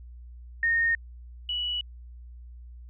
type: tone pair in turn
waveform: sine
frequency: 1843 / 2942 Hz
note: A#6 / F#7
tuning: -20 / -11 cents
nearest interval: minor sixth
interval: 809 cents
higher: second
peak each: -21 / -27 dBFS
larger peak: first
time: 0.63-0.95 / 1.49-1.81 s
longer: neither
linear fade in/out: 2 ms
effects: added 60 Hz sine -42 dBFS peak until 2.89 s